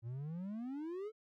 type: exponential sweep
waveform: triangle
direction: up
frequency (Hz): 111.6 to 447.7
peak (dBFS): -38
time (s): 0.02-1.12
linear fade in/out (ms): 50
effects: none